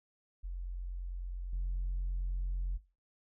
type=tone with level steps; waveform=sine; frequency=44.52 Hz; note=F1; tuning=34 cents sharp; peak=-36 / -30 dBFS; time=0.43-2.78 s; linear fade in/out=20 ms; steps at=1.53 s; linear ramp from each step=2 ms; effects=noise-tail reverb RT60 0.3 s tail -19 dB re dry + tanh soft clip ceiling -29 dBFS